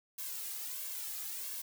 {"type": "noise with flanger", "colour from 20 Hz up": "blue", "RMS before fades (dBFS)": -41, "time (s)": [0.18, 1.62], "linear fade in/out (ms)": 5, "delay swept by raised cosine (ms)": [1.8, 2.44], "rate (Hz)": 1.5, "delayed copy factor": 0.85, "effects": []}